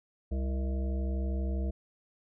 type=harmonic tone with a mistuned harmonic; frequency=65.9 Hz; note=C2; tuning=13 cents sharp; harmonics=1 / 3 / 5 / 7 / 9 / 10; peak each=-29 / -39 / -43 / -46 / -48 / -49 dBFS; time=0.31-1.71 s; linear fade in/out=10 ms; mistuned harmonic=9; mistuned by=+39 cents; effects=none